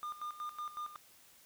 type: tone with tremolo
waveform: triangle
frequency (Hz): 1209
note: D6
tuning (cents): +50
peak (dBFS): -36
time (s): 0.03-0.96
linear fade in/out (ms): 0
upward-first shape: square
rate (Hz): 5.4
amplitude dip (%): 75
effects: white hiss -62 dBFS RMS until 1.45 s